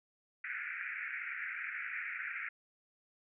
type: band-pass noise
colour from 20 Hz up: white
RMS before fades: -41 dBFS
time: 0.44-2.49 s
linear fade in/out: 5 ms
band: 1400 to 2400 Hz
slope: 96 dB/octave
effects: none